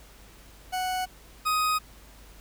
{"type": "tone pair in turn", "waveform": "40% pulse", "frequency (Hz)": [740, 1252.5], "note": ["F#5", "D#6"], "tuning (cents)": [0, 11], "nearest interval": "major sixth", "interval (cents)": 911, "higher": "second", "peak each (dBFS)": [-26, -22], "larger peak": "second", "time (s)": [[0.72, 1.06], [1.45, 1.79]], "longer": "neither", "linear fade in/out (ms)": 20, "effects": ["added 50 Hz sine -51 dBFS peak until 2.4 s", "pink hiss -53 dBFS RMS until 2.4 s"]}